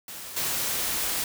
white noise with level steps, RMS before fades -39 / -28 dBFS, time 0.08-1.24 s, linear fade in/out 2 ms, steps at 0.36 s, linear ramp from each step 10 ms, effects none

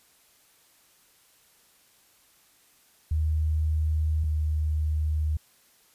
sine tone pair in turn, 77.78 / 76.84 Hz, D#2 / D#2, 0 / -21 cents, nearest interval unison, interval 21 cents, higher first, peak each -22 / -23 dBFS, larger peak first, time 3.11-4.24 / 4.24-5.37 s, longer neither, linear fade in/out 5 ms, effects white hiss -61 dBFS RMS until 5.94 s + resampled to 32000 Hz

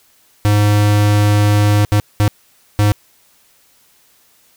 square tone bursts at uneven times, 103.83 Hz, G#2, in tune, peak -10 dBFS, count 4, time 0.45-1.85 / 1.92-2 / 2.2-2.28 / 2.79-2.92 s, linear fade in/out 0 ms, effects white hiss -53 dBFS RMS until 4.56 s

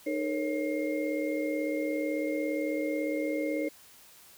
sine tone cluster, 305.6 / 437.7 / 475.6 / 552 / 2128 Hz, D#4 / A4 / A#4 / C#5 / C7, -31 / -9 / +35 / -7 / +29 cents, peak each -31 / -40 / -37 / -33 / -40 dBFS, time 0.06-3.69 s, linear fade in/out 10 ms, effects white hiss -55 dBFS RMS until 4.37 s

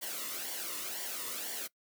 white noise with flanger, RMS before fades -39 dBFS, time 0.01-1.68 s, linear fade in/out 20 ms, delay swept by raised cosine 0.78 to 1.28 ms, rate 2 Hz, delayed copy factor -0.6, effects noise-tail reverb RT60 0.1 s tail -22 dB re dry + high-pass 200 Hz 12 dB/octave

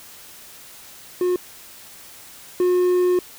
triangle tone pair in turn, 360 / 360 Hz, F#4 / F#4, -47 / -47 cents, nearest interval unison, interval 0 cents, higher neither, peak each -15 / -13 dBFS, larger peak second, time 1.21-1.36 / 2.6-3.19 s, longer second, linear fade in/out 2 ms, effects white hiss -43 dBFS RMS until 3.38 s

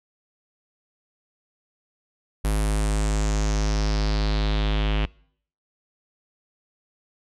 square tone with low-pass filter sweep, 52.3 Hz, G#1, 13 cents sharp, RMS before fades -22 dBFS, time 2.44-5.06 s, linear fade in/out 10 ms, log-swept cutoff 11000 to 2900 Hz, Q 3.7, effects noise-tail reverb RT60 0.6 s tail -24 dB re dry

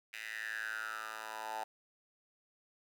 10% pulse tone with high-pass filter sweep, 110 Hz, A2, in tune, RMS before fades -42 dBFS, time 0.13-1.64 s, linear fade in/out 5 ms, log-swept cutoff 2200 to 830 Hz, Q 7.8, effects none

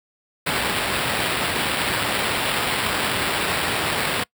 white noise with sample-and-hold, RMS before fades -23 dBFS, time 0.46-4.24 s, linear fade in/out 10 ms, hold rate 6300 Hz, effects noise-tail reverb RT60 0.1 s tail -24 dB re dry + high-pass 60 Hz 12 dB/octave

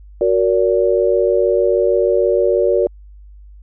sine chord, Gb augmented, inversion none, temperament equal with one note detuned, 370 / 466.2 / 572.6 Hz, Gb4 / Bb4 / D5, 0 / 0 / -44 cents, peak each -16 dBFS, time 0.21-2.87 s, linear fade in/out 2 ms, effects added 50 Hz sine -37 dBFS peak until 3.62 s

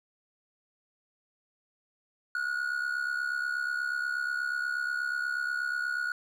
triangle tone with amplitude modulation, 1452 Hz, F#6, 33 cents flat, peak -24 dBFS, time 2.35-6.12 s, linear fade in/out 2 ms, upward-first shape sine, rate 68.3 Hz, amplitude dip 70%, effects none

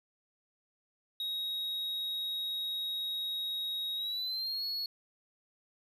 triangle tone with pitch glide, 3786 to 4349 Hz, A#7 to C#8, +26 to -34 cents, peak -32 dBFS, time 1.2-4.86 s, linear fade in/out 2 ms, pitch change +240 cents, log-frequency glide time 3.96-4.64 s, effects 11-bit

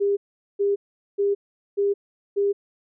sine tone bursts, 402.1 Hz, G4, 44 cents sharp, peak -18 dBFS, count 5, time 0-2.53 s, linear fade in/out 20 ms, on 170 ms, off 420 ms, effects none

